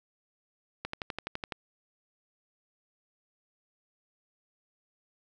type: click train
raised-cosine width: 0.3 ms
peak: -18 dBFS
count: 9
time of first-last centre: 0.85-1.522 s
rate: 11.9 Hz
effects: none